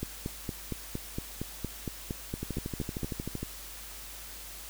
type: two click trains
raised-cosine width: 3 ms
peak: -21 / -20 dBFS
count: 14 / 14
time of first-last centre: 2.43-3.43 / 0.03-3.032 s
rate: 13 / 4.33 Hz
effects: added 50 Hz sine -49 dBFS peak until 4.69 s + white hiss -45 dBFS RMS until 4.69 s